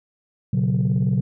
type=chord; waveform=sine; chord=B suspended second; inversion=none; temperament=equal with one note detuned; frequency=120.3 / 138.59 / 185 Hz; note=B2 / C#3 / F#3; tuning=-45 / 0 / 0 cents; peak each=-20 dBFS; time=0.53-1.21 s; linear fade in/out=5 ms; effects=tanh soft clip ceiling -13 dBFS